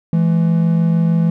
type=tone pair together; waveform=triangle; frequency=166.6 / 213.1 Hz; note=E3 / G#3; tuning=+19 / +45 cents; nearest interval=major third; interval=426 cents; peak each=-10 / -18 dBFS; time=0.13-1.3 s; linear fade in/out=2 ms; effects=none